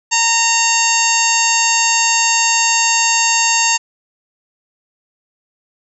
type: harmonic tone with a mistuned harmonic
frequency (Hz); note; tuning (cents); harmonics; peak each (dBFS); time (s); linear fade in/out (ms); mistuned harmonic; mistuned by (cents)
920; A#5; -23; 1 / 2 / 3 / 4 / 5 / 6 / 7 / 8; -18 / -22 / -18 / -28 / -21 / -27 / -18 / -18; 0.11-3.78; 20; 6; -21
effects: none

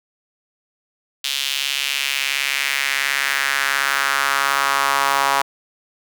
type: tone with high-pass filter sweep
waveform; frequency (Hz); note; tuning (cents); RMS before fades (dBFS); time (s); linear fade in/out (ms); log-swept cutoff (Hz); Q
sawtooth; 138.59; C#3; 0; -20; 1.24-5.42; 5; 3300 to 950; 2.4
effects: none

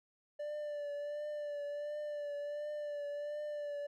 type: tone with vibrato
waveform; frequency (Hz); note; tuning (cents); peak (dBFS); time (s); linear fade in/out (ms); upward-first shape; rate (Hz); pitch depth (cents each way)
triangle; 587.3; D5; 0; -36; 0.39-3.87; 10; triangle; 1.4; 35
effects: none

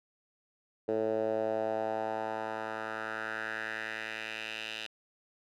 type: tone with band-pass filter sweep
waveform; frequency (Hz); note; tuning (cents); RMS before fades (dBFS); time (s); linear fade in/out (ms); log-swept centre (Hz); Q
10% pulse; 110; A2; 0; -35; 0.88-4.87; 10; 460 to 3100; 2.8
effects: none

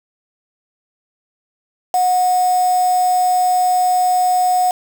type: tone with quantisation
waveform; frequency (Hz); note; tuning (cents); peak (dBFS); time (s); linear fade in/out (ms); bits
sine; 730; F#5; -24; -12; 1.94-4.71; 2; 4
effects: none

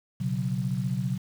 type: chord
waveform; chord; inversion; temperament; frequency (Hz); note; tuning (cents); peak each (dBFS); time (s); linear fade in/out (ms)
sine; B suspended second; none; equal; 123.47 / 138.59 / 185; B2 / C#3 / F#3; 0 / 0 / 0; -30; 0.2-1.18; 10
effects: 8-bit

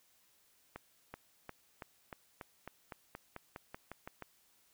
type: accelerating click train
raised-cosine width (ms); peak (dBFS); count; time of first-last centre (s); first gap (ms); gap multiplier
0.5; -29; 15; 0.76-4.223; 380; 0.93
effects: white hiss -70 dBFS RMS until 4.73 s

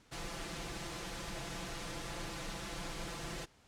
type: noise with comb filter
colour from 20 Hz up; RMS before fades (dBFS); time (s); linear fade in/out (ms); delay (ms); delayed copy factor
pink; -42; 0.11-3.46; 20; 5.9; +0.8
effects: pink hiss -65 dBFS RMS until 3.67 s + low-pass 8000 Hz 12 dB/octave

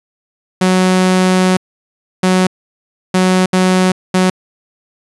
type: tone bursts at uneven times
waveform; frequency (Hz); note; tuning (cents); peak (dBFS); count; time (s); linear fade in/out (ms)
sawtooth; 185; F#3; 0; -5; 5; 0.61-1.57 / 2.23-2.47 / 3.14-3.46 / 3.53-3.92 / 4.14-4.3; 5
effects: resampled to 24000 Hz

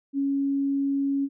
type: tone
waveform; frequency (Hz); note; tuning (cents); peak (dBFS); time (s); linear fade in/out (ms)
sine; 277.2; C#4; 0; -22; 0.13-1.29; 50
effects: none

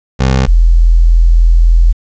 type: tone pair in turn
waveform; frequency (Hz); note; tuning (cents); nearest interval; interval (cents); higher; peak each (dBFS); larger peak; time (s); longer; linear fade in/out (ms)
20% pulse / sine; 65.5 / 41.83; C2 / E1; +2 / +26; minor sixth; 776; first; -3; neither; 0.19-0.47 / 0.47-1.93; second; 20
effects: resampled to 16000 Hz + 7-bit

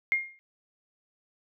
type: tone with exponential decay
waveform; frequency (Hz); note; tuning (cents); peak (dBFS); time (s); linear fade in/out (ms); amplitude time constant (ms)
sine; 2127; C7; +28; -19; 0.12-0.39; 0; 57
effects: none

